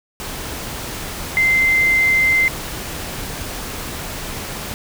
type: tone in noise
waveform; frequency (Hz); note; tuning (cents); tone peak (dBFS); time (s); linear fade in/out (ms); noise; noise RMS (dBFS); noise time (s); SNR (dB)
sine; 2079; C7; -12; -12; 1.37-2.48; 0; pink; -28; 0.2-4.74; +13
effects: none